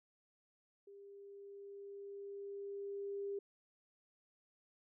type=tone with level ramp; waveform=sine; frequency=400 Hz; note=G4; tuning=35 cents sharp; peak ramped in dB=-54 to -38 dBFS; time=0.87-3.39 s; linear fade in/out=5 ms; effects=none